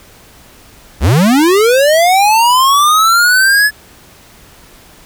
square linear sweep, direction up, 51.2 to 1723 Hz, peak -7 dBFS, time 1-3.71 s, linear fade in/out 50 ms, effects pink hiss -41 dBFS RMS until 5.05 s

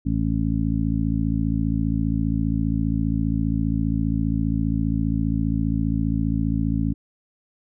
harmonic tone, 55 Hz, A1, in tune, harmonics 1 / 2 / 3 / 4 / 5, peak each -26 / -26 / -26 / -26 / -26 dBFS, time 0.05-6.94 s, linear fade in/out 20 ms, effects none

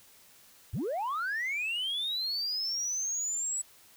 sine linear sweep, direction up, 69.4 to 7902 Hz, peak -28 dBFS, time 0.73-3.62 s, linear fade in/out 10 ms, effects tanh soft clip ceiling -28 dBFS + white hiss -58 dBFS RMS until 3.96 s

